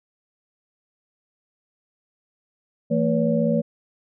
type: tone cluster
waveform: sine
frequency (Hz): 167.8 / 227.1 / 490.5 / 566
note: E3 / A#3 / B4 / C#5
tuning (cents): +31 / -45 / -12 / +36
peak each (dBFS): -24 / -21 / -26 / -24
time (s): 2.9-3.62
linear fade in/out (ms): 20
effects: none